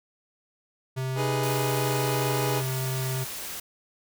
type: tone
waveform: square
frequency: 130.81 Hz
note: C3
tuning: in tune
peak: -28 dBFS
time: 0.96-3.25 s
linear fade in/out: 20 ms
type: chord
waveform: 25% pulse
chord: G# minor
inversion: second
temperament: equal with one note detuned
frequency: 309.9 / 415.3 / 493.9 Hz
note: D#4 / G#4 / B4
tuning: -7 / 0 / 0 cents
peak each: -30 / -25 / -29 dBFS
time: 1.15-2.63 s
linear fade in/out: 50 ms
type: noise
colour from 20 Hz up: white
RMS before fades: -36 dBFS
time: 1.43-3.6 s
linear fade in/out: 5 ms
effects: none